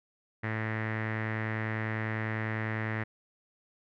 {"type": "tone with low-pass filter", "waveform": "sawtooth", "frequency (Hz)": 110, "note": "A2", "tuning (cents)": 0, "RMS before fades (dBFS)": -33, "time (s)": [0.43, 3.04], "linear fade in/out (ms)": 10, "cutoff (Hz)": 1900, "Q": 6, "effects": []}